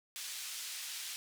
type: band-pass noise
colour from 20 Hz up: pink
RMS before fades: -43 dBFS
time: 0.16-1.16 s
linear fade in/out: 0 ms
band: 3000 to 12000 Hz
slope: 12 dB/octave
effects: none